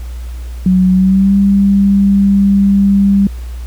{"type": "tone with pitch glide", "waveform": "sine", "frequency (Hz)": [185, 198.28], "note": ["F#3", "G3"], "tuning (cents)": [0, 20], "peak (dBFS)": -6, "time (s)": [0.66, 3.27], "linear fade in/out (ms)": 2, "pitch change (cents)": 120, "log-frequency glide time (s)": [0.92, 1.36], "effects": ["added 60 Hz sine -21 dBFS peak until 3.66 s", "pink hiss -41 dBFS RMS until 3.66 s"]}